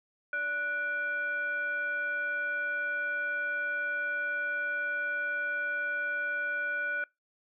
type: tone with frequency modulation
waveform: sine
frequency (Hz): 1472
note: F#6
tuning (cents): -9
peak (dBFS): -29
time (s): 0.33-7.04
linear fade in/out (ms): 2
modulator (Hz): 890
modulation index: 0.47
effects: noise-tail reverb RT60 0.2 s tail -24 dB re dry